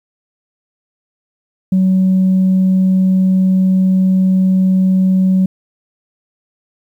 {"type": "tone", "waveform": "sine", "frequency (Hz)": 187.6, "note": "F#3", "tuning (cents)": 24, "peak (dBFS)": -7, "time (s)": [1.72, 5.46], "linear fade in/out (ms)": 5, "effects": ["tanh soft clip ceiling -6 dBFS", "8-bit"]}